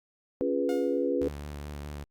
sine chord, C# dominant seventh, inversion none, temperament equal, 277.2 / 349.2 / 415.3 / 493.9 Hz, C#4 / E#4 / G#4 / B4, 0 / 0 / 0 / 0 cents, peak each -30 / -32 / -32 / -29 dBFS, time 0.41-1.28 s, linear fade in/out 0 ms
sawtooth tone with exponential decay, 715 Hz, F5, 41 cents sharp, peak -33 dBFS, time 0.69-1.15 s, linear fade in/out 1 ms, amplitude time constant 100 ms
sawtooth tone with vibrato, 73 Hz, D2, 10 cents flat, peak -33 dBFS, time 1.21-2.04 s, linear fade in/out 5 ms, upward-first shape sine, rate 4.7 Hz, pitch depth 27 cents each way
effects Opus 48 kbps

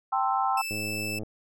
sine chord, A minor seventh, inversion third, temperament equal with one note detuned, 784 / 888.2 / 1046.5 / 1318.5 Hz, G5 / A5 / C6 / E6, 0 / +16 / 0 / 0 cents, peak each -26 / -31 / -29 / -30 dBFS, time 0.12-0.62 s, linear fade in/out 10 ms
sawtooth tone, 2637 Hz, E7, in tune, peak -28 dBFS, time 0.57-1.19 s, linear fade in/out 5 ms
click train, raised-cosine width 2 ms, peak -24 dBFS, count 57, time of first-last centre 0.71-1.233 s, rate 107 Hz
effects none

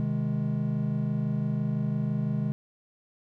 triangle chord, Ab major, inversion first, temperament just, 129.78 / 155.74 / 207.7 Hz, C3 / Eb3 / Ab3, -14 / +2 / 0 cents, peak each -28 dBFS, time 0-2.52 s, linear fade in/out 0 ms, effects none

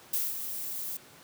violet noise with ADSR envelope, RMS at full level -28 dBFS, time 0.13-0.97 s, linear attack 7 ms, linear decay 200 ms, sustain -8 dB, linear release 4 ms, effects pink hiss -53 dBFS RMS until 1.23 s + high-pass 150 Hz 12 dB/octave

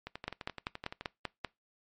two click trains, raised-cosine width 0.3 ms, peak -24 / -18 dBFS, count 12 / 7, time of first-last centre 0.07-1.01 / 0.28-1.447 s, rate 11.7 / 5.14 Hz, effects noise-tail reverb RT60 0.2 s tail -22 dB re dry + MP3 48 kbps

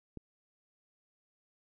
click, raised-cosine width 3 ms, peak -30 dBFS, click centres 0.173 s, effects none

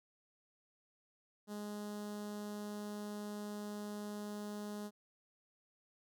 sawtooth tone with notch filter, 207.7 Hz, G#3, in tune, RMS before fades -44 dBFS, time 1.47-4.91 s, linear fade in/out 50 ms, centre 2300 Hz, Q 1, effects none

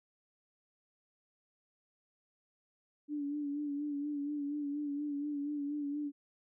sine tone with vibrato, 290 Hz, D4, 22 cents flat, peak -34 dBFS, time 3.08-6.12 s, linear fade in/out 50 ms, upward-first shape sine, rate 4.2 Hz, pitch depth 42 cents each way, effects none

